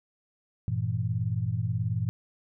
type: chord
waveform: sine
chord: E diminished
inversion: first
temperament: equal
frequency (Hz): 98 / 116.54 / 164.81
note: G2 / Bb2 / E3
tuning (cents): 0 / 0 / 0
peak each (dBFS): -31 / -28 / -34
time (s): 0.68-2.09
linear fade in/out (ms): 0
effects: none